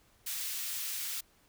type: high-pass noise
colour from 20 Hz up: white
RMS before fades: -37 dBFS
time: 0.26-1.21 s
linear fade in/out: 10 ms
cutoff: 2000 Hz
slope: 12 dB/octave
effects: pink hiss -66 dBFS RMS until 1.48 s